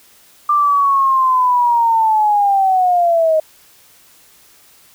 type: linear sweep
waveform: sine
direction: down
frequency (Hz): 1190 to 622.3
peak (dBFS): -10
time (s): 0.49-3.4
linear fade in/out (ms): 5
effects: white hiss -48 dBFS RMS until 4.94 s